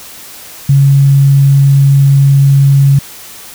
sine tone, 138.6 Hz, C#3, in tune, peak -3 dBFS, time 0.69-2.99 s, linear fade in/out 5 ms, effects white hiss -31 dBFS RMS until 3.54 s

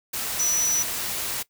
sine tone in noise, 5920 Hz, F#8, in tune, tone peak -20 dBFS, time 0.39-0.83 s, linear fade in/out 10 ms, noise white, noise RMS -29 dBFS, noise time 0.13-1.43 s, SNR +6 dB, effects noise-tail reverb RT60 0.1 s tail -19 dB re dry

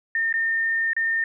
sine tone with dropouts, 1817 Hz, A#6, 45 cents flat, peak -20 dBFS, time 0.15-1.24 s, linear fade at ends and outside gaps 2 ms, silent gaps 0.327-0.339 / 0.933-0.965 s, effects none

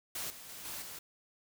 white noise with level steps, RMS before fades -39 / -50 / -47 / -42 / -46 dBFS, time 0.15-0.99 s, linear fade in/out 5 ms, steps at 0.3 / 0.49 / 0.65 / 0.82 s, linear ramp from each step 2 ms, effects none

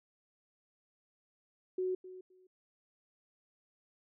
sine tone with echo, 370 Hz, F#4, in tune, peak -31 dBFS, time 1.78-1.95 s, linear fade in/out 5 ms, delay 260 ms, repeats 2, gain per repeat -15 dB, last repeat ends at 2.47 s, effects none

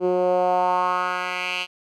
10% pulse tone with band-pass filter sweep, 180.9 Hz, F#3, 39 cents flat, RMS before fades -22 dBFS, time 0-1.67 s, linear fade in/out 50 ms, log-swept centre 370 to 3000 Hz, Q 2.9, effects none

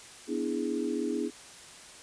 sine chord, E dominant seventh, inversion second, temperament equal, 246.9 / 293.7 / 329.6 / 415.3 Hz, B3 / D4 / E4 / G#4, 0 / 0 / 0 / 0 cents, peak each -34 dBFS, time 0.27-1.31 s, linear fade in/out 50 ms, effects white hiss -49 dBFS RMS until 2.02 s + resampled to 22050 Hz

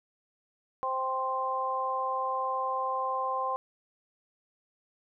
harmonic tone, 261.6 Hz, C4, in tune, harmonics 2 / 3 / 4, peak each -35 / -34 / -30 dBFS, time 0.83-3.56 s, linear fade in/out 0 ms, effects none

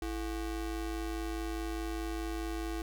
square ring-modulated tone, 192.4 Hz, G3, 32 cents flat, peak -32 dBFS, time 0.02-2.82 s, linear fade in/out 2 ms, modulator 140 Hz, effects none

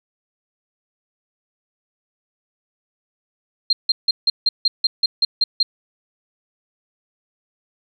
sine tone bursts, 4186 Hz, C8, in tune, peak -12 dBFS, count 11, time 3.7-5.63 s, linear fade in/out 5 ms, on 30 ms, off 160 ms, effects none

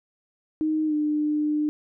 sine tone with pitch glide, 311.1 to 300.5 Hz, D#4 to D4, 0 to +40 cents, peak -21 dBFS, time 0.61-1.69 s, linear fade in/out 0 ms, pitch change -60 cents, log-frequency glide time 0.86-0.94 s, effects none

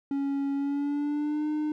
triangle tone with pitch glide, 278.2 to 303.4 Hz, C#4 to D#4, +6 to -44 cents, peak -24 dBFS, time 0.11-1.72 s, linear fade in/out 2 ms, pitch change +150 cents, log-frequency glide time 0.54-1.48 s, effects none

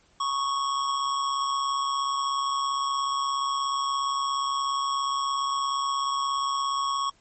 square tone with amplitude modulation, 1106 Hz, C#6, 4 cents flat, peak -23 dBFS, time 0.2-7.1 s, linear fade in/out 5 ms, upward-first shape sine, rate 137 Hz, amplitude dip 50%, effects pink hiss -62 dBFS RMS until 7.2 s + MP3 32 kbps

